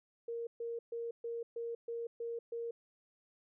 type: tone bursts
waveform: sine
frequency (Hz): 466.2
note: A#4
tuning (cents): 0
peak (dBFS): -37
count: 8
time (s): 0.28-2.71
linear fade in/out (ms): 5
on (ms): 190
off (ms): 130
effects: none